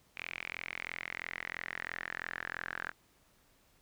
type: tone with band-pass filter sweep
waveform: sawtooth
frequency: 43 Hz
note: F1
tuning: 26 cents flat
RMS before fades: -42 dBFS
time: 0.16-2.92 s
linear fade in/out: 20 ms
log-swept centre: 2400 to 1600 Hz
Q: 6.3
effects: pink hiss -68 dBFS RMS until 3.81 s